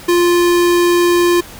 square tone, 349.2 Hz, F4, in tune, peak -10 dBFS, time 0.08-1.41 s, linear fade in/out 10 ms, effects pink hiss -35 dBFS RMS until 1.59 s

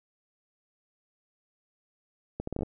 accelerating click train, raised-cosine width 2 ms, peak -19 dBFS, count 8, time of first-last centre 2.4-2.632 s, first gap 74 ms, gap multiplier 0.71, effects none

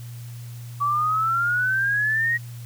sine exponential sweep, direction up, 1139 to 1900 Hz, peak -19 dBFS, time 0.8-2.38 s, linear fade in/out 20 ms, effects added 119 Hz sine -34 dBFS peak until 2.65 s + white hiss -49 dBFS RMS until 2.65 s

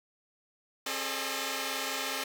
5% pulse tone cluster, 268.3 / 411.8 / 436.4 / 608 / 1042 Hz, C4 / G#4 / A4 / D#5 / C6, +44 / -15 / -14 / -40 / -7 cents, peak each -26 / -30 / -26 / -26 / -31 dBFS, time 0.86-2.24 s, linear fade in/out 5 ms, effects none

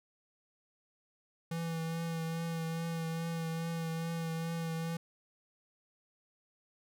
square tone with vibrato, 164.81 Hz, E3, in tune, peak -35 dBFS, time 1.51-4.97 s, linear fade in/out 5 ms, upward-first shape triangle, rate 2.4 Hz, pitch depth 25 cents each way, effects none

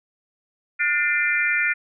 sine tone cluster, 1434 / 1792 / 2075 / 2385 Hz, F6 / A6 / C7 / D7, +45 / +31 / -15 / +26 cents, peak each -24 dBFS, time 0.79-1.74 s, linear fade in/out 20 ms, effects none

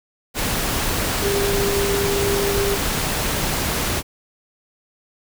sine tone in noise, 400 Hz, G4, 35 cents sharp, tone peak -20 dBFS, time 1.21-2.79 s, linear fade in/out 50 ms, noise pink, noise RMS -22 dBFS, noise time 0.34-4.03 s, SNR -1 dB, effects none

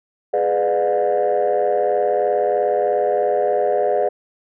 sine chord, G# diminished seventh, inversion none, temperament just, 415.3 / 498.4 / 598 / 717.6 Hz, G#4 / B4 / D5 / F5, 0 / +16 / +31 / +47 cents, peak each -20 / -20 / -19 / -20 dBFS, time 0.33-4.09 s, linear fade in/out 10 ms, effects tanh soft clip ceiling -10 dBFS

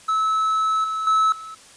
triangle tone with level steps, 1300 Hz, E6, 24 cents flat, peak -16 / -21 / -13 / -32 dBFS, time 0.08-1.55 s, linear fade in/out 10 ms, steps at 0.84 / 1.07 / 1.32 s, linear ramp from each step 2 ms, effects white hiss -47 dBFS RMS until 1.76 s + resampled to 22050 Hz

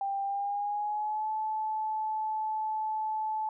sine tone with pitch glide, 791 to 867.6 Hz, G5 to A5, +15 to -25 cents, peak -29 dBFS, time 0.01-3.49 s, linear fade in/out 2 ms, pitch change +160 cents, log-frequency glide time 0.23-1.3 s, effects none

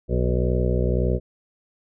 harmonic tone with a mistuned harmonic, 61.74 Hz, B1, in tune, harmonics 1 / 2 / 3 / 4 / 6 / 7 / 8 / 9 / 10, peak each -22 / -25 / -28 / -32 / -28 / -31 / -29 / -35 / -35 dBFS, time 0.08-1.2 s, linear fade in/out 50 ms, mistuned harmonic 9, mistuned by +21 cents, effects none

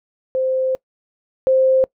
sine tone pair in turn, 521 / 524.3 Hz, C5 / C5, -7 / +3 cents, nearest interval unison, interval 10 cents, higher second, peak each -16 / -11 dBFS, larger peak second, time 0.35-0.75 / 1.47-1.84 s, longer first, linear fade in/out 0 ms, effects noise-tail reverb RT60 0.1 s tail -24 dB re dry

